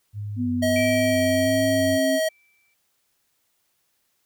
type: tone with vibrato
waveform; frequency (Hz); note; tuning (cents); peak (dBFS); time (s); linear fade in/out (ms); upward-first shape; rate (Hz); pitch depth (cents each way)
sine; 99.5; G2; +26; -28; 0.13-1.99; 50; square; 1.5; 69
type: tone with pitch glide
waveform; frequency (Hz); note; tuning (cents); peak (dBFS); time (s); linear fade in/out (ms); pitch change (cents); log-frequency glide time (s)
sine; 246.9 to 267.7; B3 to C4; 0 to +40; -22; 0.36-2.2; 50; +140; 0.61-1.67
type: tone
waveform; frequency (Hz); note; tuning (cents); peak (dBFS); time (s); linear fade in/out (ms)
square; 636; D#5; +38; -21; 0.62-2.29; 10
type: tone with exponential decay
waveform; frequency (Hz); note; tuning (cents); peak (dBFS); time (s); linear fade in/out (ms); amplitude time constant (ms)
sine; 2328; D7; -16; -25; 0.76-2.74; 2; 430
effects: white hiss -70 dBFS RMS until 4.25 s